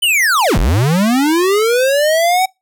square linear two-way sweep, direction down then up, 3067 to 31.75 to 763 Hz, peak -11 dBFS, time 0.02-2.46 s, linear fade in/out 10 ms, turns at 0.58 s, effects noise-tail reverb RT60 0.2 s tail -24 dB re dry

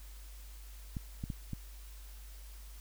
clicks, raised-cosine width 5 ms, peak -25 dBFS, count 4, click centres 0.968 / 1.239 / 1.302 / 1.533 s, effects added 50 Hz sine -47 dBFS peak until 2.8 s + white hiss -58 dBFS RMS until 2.8 s

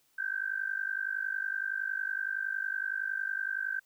sine tone with amplitude modulation, 1562 Hz, G6, 7 cents flat, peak -27 dBFS, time 0.18-3.8 s, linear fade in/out 10 ms, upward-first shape sine, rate 50.8 Hz, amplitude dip 90%, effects white hiss -70 dBFS RMS until 3.85 s

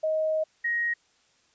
sine tone pair in turn, 628 / 1881.9 Hz, D#5 / A#6, +16 / +16 cents, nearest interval octave + perfect fifth, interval 1900 cents, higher second, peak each -23 / -24 dBFS, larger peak first, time 0.03-0.44 / 0.64-0.94 s, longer first, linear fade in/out 10 ms, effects white hiss -65 dBFS RMS until 1.54 s + resampled to 16000 Hz

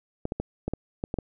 clicks, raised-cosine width 2 ms, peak -15 dBFS, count 8, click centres 0.254 / 0.321 / 0.4 / 0.68 / 0.736 / 1.039 / 1.141 / 1.187 s, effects none

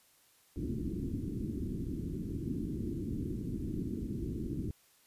white low-pass noise, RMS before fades -37 dBFS, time 0.56-4.71 s, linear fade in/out 0 ms, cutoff 340 Hz, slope 48 dB/octave, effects white hiss -66 dBFS RMS until 5.06 s + resampled to 32000 Hz

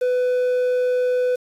triangle tone with quantisation, 499.6 Hz, B4, 20 cents sharp, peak -15 dBFS, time 0.01-1.36 s, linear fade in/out 10 ms, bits 7, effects resampled to 32000 Hz

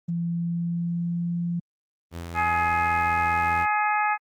sine tone with pitch glide, 170 to 172.17 Hz, F3 to F3, -46 to -24 cents, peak -24 dBFS, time 0.08-1.6 s, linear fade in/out 10 ms, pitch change +22 cents, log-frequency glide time 0.29-1.33 s
sawtooth tone, 84.9 Hz, F2, 48 cents flat, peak -28 dBFS, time 2.11-3.67 s, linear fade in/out 50 ms
harmonic tone, 421 Hz, G#4, 24 cents sharp, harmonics 2 / 3 / 4 / 5 / 6, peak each -23 / -27 / -29 / -31 / -33 dBFS, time 2.34-4.18 s, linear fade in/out 50 ms
effects Opus 24 kbps

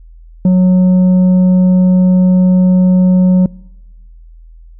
sine tone with tanh clipping, 183.4 Hz, F#3, 15 cents flat, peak -6 dBFS, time 0.45-3.46 s, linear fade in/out 2 ms, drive 5 dB, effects noise-tail reverb RT60 1.0 s tail -24 dB re dry + added 41 Hz sine -34 dBFS peak until 4.79 s

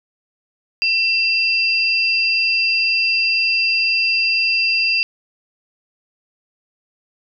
sine tone pair together, 2689 / 4797 Hz, E7 / D8, +34 / +36 cents, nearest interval minor seventh, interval 1002 cents, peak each -16 / -19 dBFS, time 0.82-5.03 s, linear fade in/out 0 ms, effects none

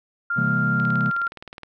sine tone with pitch glide, 1396.9 to 1387.3 Hz, F6 to F6, 0 to -12 cents, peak -21 dBFS, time 0.3-1.28 s, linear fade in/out 5 ms, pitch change -12 cents, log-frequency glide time 0.55-1.16 s
triangle chord, C dominant seventh, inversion none, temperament equal with one note detuned, 130.81 / 164.81 / 200 / 233.1 Hz, C3 / E3 / G3 / Bb3, 0 / 0 / +35 / 0 cents, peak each -23 / -24 / -25 / -26 dBFS, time 0.36-1.11 s, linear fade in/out 20 ms
click train, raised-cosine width 0.3 ms, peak -22 dBFS, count 17, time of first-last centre 0.8-1.633 s, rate 19.2 Hz
effects none

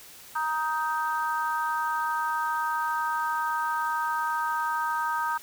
harmonic tone, 312.5 Hz, D#4, 8 cents sharp, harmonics 3 / 4 / 5, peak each -28 / -30 / -32 dBFS, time 0.35-5.38 s, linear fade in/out 10 ms, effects white hiss -48 dBFS RMS until 5.42 s

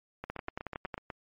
two click trains, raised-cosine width 0.5 ms, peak -21 / -23 dBFS, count 8 / 8, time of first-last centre 0.3-0.942 / 0.24-1.102 s, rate 10.9 / 8.12 Hz, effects MP3 32 kbps

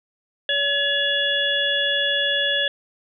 harmonic tone, 567 Hz, C#5, 39 cents sharp, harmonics 1 / 3 / 5 / 6, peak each -27 / -23 / -27 / -22 dBFS, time 0.49-2.68 s, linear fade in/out 2 ms, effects none

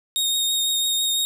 sawtooth tone with vibrato, 3718 Hz, A#7, 5 cents flat, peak -17 dBFS, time 0.16-1.25 s, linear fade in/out 0 ms, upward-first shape triangle, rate 6 Hz, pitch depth 20 cents each way, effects none

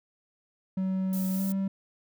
triangle tone with pitch glide, 188.9 to 193.76 Hz, F#3 to G3, +36 to -20 cents, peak -24 dBFS, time 0.77-1.68 s, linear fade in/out 5 ms, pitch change +44 cents, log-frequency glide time 1.31-1.44 s
violet noise, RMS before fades -39 dBFS, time 1.13-1.52 s, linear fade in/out 0 ms
effects none

